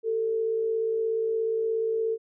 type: tone pair together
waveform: sine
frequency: 391.6 / 448.5 Hz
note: G4 / A4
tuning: -2 / +33 cents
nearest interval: major second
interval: 235 cents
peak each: -35 / -24 dBFS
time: 0.03-2.18 s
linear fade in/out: 50 ms
effects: none